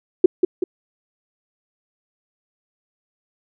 sine tone with echo, 363 Hz, F#4, 33 cents flat, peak -4 dBFS, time 0.24-0.26 s, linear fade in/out 5 ms, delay 190 ms, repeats 2, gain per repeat -6 dB, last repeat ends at 0.64 s, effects none

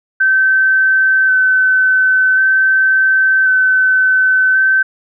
sine tone with vibrato, 1532 Hz, G6, 40 cents flat, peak -8 dBFS, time 0.2-4.83 s, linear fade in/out 10 ms, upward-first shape square, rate 0.46 Hz, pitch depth 12 cents each way, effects none

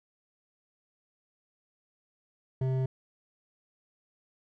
sine tone with hard clipping, 130.81 Hz, C3, in tune, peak -28 dBFS, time 2.61-2.86 s, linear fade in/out 5 ms, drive 10 dB, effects none

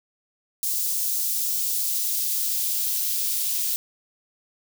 blue noise with high-pass filter sweep, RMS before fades -25 dBFS, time 0.63-3.76 s, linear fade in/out 0 ms, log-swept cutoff 5100 to 3200 Hz, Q 0.92, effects none

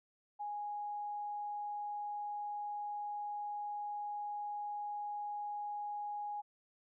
sine tone, 828 Hz, G#5, 5 cents flat, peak -38 dBFS, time 0.39-6.42 s, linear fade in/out 20 ms, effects none

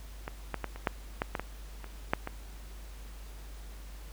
clicks, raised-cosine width 0.5 ms, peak -21 / -17 / -18 / -28 / -11 / -14 / -16 / -18 / -28 / -10 / -20 dBFS, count 11, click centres 0.279 / 0.543 / 0.643 / 0.76 / 0.872 / 1.219 / 1.352 / 1.396 / 1.843 / 2.135 / 2.274 s, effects added 50 Hz sine -43 dBFS peak until 4.12 s + pink hiss -54 dBFS RMS until 4.12 s

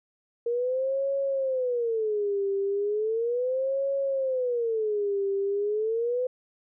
sine tone with vibrato, 466.2 Hz, A#4, in tune, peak -24 dBFS, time 0.46-6.27 s, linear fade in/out 5 ms, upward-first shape sine, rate 0.36 Hz, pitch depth 290 cents each way, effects none

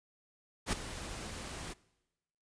pink noise with ADSR envelope, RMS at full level -30 dBFS, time 0.66-1.74 s, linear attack 67 ms, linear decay 8 ms, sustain -13 dB, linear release 20 ms, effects noise-tail reverb RT60 1.0 s tail -22 dB re dry + resampled to 22050 Hz

